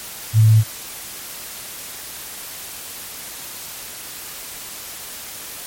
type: tone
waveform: sine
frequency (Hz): 110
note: A2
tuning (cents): 0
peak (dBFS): -8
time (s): 0.33-0.64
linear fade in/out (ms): 50
effects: white hiss -33 dBFS RMS until 5.66 s + MP3 64 kbps